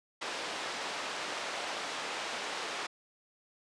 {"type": "band-pass noise", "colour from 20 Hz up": "pink", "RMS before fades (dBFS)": -38, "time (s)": [0.21, 2.87], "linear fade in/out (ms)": 10, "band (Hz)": [540, 5000], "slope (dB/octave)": 12, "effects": ["resampled to 22050 Hz"]}